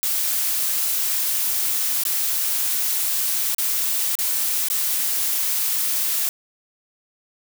blue noise with dropouts, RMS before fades -22 dBFS, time 0.03-6.29 s, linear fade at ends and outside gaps 0 ms, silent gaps 2.036-2.052 / 3.547-3.583 / 4.153-4.188 / 4.685-4.701 s, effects none

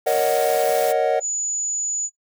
triangle chord, D# minor seventh, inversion second, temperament equal, 466.2 / 554.4 / 622.3 / 740 Hz, A#4 / C#5 / D#5 / F#5, 0 / 0 / 0 / 0 cents, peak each -20 dBFS, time 0.06-1.2 s, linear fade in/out 10 ms
white high-pass noise, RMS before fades -31 dBFS, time 0.06-0.93 s, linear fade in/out 20 ms, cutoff 110 Hz, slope 24 dB/octave
sine tone, 6920 Hz, A8, 30 cents flat, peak -20 dBFS, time 1.2-2.1 s, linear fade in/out 50 ms
effects noise-tail reverb RT60 0.1 s tail -17 dB re dry

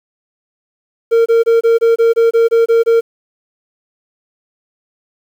triangle tone bursts, 460 Hz, A#4, 23 cents flat, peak -5 dBFS, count 11, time 1.11-3.01 s, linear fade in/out 20 ms, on 150 ms, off 25 ms, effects 7-bit

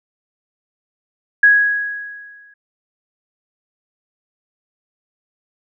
sine tone with exponential decay, 1661.2 Hz, G#6, in tune, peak -5 dBFS, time 1.43-2.54 s, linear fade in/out 5 ms, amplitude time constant 240 ms, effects none

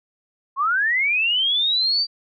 sine linear sweep, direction up, 1044 to 4697 Hz, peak -17 dBFS, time 0.56-2.07 s, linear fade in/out 50 ms, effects none

